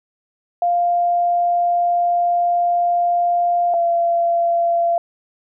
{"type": "tone pair in turn", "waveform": "sine", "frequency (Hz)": [698.5, 684.1], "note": ["F5", "F5"], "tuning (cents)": [0, -36], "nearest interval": "unison", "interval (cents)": 36, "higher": "first", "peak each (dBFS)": -14, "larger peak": "neither", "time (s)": [[0.62, 3.74], [3.74, 4.98]], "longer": "first", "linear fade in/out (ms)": 2, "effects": []}